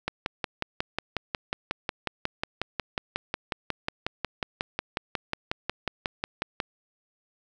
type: click train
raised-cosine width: 0.3 ms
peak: -11 dBFS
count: 37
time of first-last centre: 0.08-6.602 s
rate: 5.52 Hz
effects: none